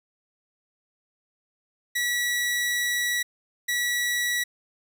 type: tone bursts at uneven times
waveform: sawtooth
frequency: 1939 Hz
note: B6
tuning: 32 cents flat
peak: -20 dBFS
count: 2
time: 1.95-3.23 / 3.68-4.44 s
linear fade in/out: 10 ms
effects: none